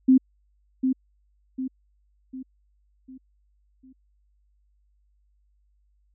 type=tone with echo; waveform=sine; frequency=260.4 Hz; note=C4; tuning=8 cents flat; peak=-12 dBFS; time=0.08-0.18 s; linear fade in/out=10 ms; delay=750 ms; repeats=5; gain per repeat=-7 dB; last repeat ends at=3.93 s; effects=added 50 Hz sine -62 dBFS peak until 6.14 s